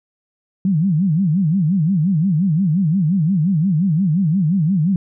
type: tone with vibrato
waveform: sine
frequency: 173.1 Hz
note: F3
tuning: 15 cents flat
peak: -13 dBFS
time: 0.65-4.96 s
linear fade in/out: 2 ms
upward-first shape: sine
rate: 5.7 Hz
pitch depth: 260 cents each way
effects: none